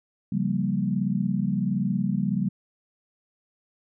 sine chord, G half-diminished seventh, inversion second, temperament equal, 138.59 / 174.61 / 196 / 233.1 Hz, Db3 / F3 / G3 / Bb3, 0 / 0 / 0 / 0 cents, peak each -30 / -29 / -25 / -30 dBFS, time 0.32-2.49 s, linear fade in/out 5 ms, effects none

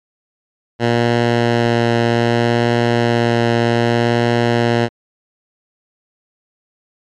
10% pulse tone with vibrato, 118 Hz, A#2, 22 cents sharp, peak -4 dBFS, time 0.79-4.89 s, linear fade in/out 50 ms, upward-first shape triangle, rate 0.64 Hz, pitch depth 12 cents each way, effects low-pass 4000 Hz 12 dB/octave + MP3 96 kbps

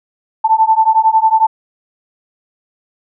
sine beating tone pair, 879 / 890 Hz, A5 / A5, -2 / +20 cents, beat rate 11 Hz, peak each -11 dBFS, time 0.44-1.47 s, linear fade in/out 10 ms, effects none

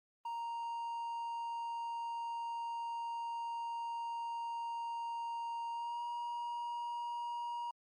triangle tone with pitch glide, 932.3 to 950.2 Hz, A#5 to A#5, 0 to +33 cents, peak -36 dBFS, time 0.25-7.71 s, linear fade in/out 5 ms, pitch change +33 cents, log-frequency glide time 5.71-6.03 s, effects Opus 32 kbps

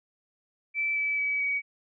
sine tone with pitch steps, 2322 / 2302 / 2282 / 2262 Hz, D7 / D7 / C#7 / C#7, -20 / -35 / +50 / +34 cents, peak -25 dBFS, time 0.74-1.62 s, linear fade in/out 50 ms, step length 220 ms, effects none

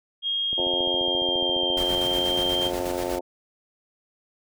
sine tone with pitch glide, 3250 to 3167 Hz, G#7 to G7, -38 to +17 cents, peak -23 dBFS, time 0.22-2.71 s, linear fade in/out 50 ms, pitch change -45 cents, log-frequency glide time 0.45-1.71 s
click train, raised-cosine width 2 ms, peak -25 dBFS, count 34, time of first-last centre 0.53-2.806 s, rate 14.5 Hz
harmonic tone, 89.2 Hz, F2, 37 cents sharp, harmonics 3 / 4 / 5 / 6 / 7 / 8 / 9 / 10, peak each -37 / -30 / -37 / -31 / -34 / -36 / -43 / -37 dBFS, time 0.57-3.21 s, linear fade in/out 20 ms
pink noise with tremolo, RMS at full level -34 dBFS, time 1.77-3.19 s, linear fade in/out 5 ms, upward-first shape square, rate 8.3 Hz, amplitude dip 40%
effects none

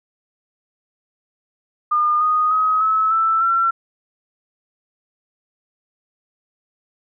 sine tone with pitch steps, 1213 / 1239.9 / 1267.4 / 1295.6 / 1324.3 / 1353.7 Hz, D#6 / D#6 / D#6 / E6 / E6 / E6, -44 / -6 / +32 / -30 / +8 / +46 cents, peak -14 dBFS, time 1.91-3.71 s, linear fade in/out 10 ms, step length 300 ms, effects none

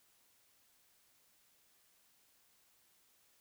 silence, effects white hiss -71 dBFS RMS until 3.4 s

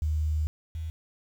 sine tone pair in turn, 77.1 / 80.15 Hz, D#2 / E2, -15 / -48 cents, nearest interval minor second, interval 67 cents, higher second, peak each -24 / -31 dBFS, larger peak first, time 0.02-0.47 / 0.75-0.9 s, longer first, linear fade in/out 0 ms, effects 9-bit

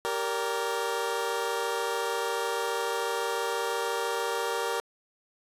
20% pulse chord, G minor, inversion none, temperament equal with one note detuned, 392 / 466.2 / 574.9 Hz, G4 / Bb4 / D5, 0 / 0 / -37 cents, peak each -29 / -25 / -31 dBFS, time 0.05-4.8 s, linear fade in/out 0 ms, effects resampled to 32000 Hz

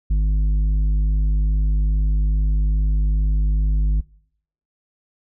sine tone with tanh clipping, 51.2 Hz, G#1, 24 cents flat, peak -16 dBFS, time 0.1-4.01 s, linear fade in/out 10 ms, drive 7 dB, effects noise-tail reverb RT60 0.7 s tail -24 dB re dry

